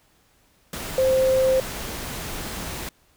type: tone in noise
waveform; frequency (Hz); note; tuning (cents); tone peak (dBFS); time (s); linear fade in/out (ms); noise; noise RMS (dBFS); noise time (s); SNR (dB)
sine; 523.3; C5; 0; -16; 0.98-1.6; 2; pink; -32; 0.73-2.89; +13
effects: pink hiss -61 dBFS RMS until 3.16 s